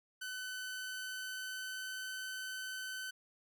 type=tone with pitch glide; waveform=sawtooth; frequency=1510 to 1521.4 Hz; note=F#6 to F#6; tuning=+35 to +48 cents; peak=-37 dBFS; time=0.21-3.11 s; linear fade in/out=10 ms; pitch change=+13 cents; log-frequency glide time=0.51-2.05 s; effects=none